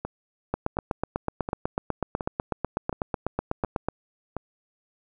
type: two click trains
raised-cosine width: 1 ms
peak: -16 / -11 dBFS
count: 7 / 28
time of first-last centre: 0.05-4.367 / 0.54-3.886 s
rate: 1.39 / 8.07 Hz
effects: none